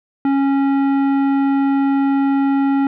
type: tone with tanh clipping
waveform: triangle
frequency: 275.4 Hz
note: C#4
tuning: 11 cents flat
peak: -15 dBFS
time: 0.25-2.87 s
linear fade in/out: 2 ms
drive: 17 dB
effects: none